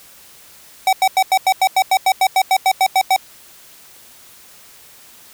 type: tone bursts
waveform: square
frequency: 761 Hz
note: F#5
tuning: 48 cents sharp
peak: -11 dBFS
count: 16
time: 0.87-3.163 s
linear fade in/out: 2 ms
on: 58 ms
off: 91 ms
effects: white hiss -44 dBFS RMS until 5.33 s